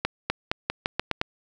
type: accelerating click train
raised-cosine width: 0.3 ms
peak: -7 dBFS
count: 8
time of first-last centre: 0.05-1.214 s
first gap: 250 ms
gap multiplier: 0.86
effects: none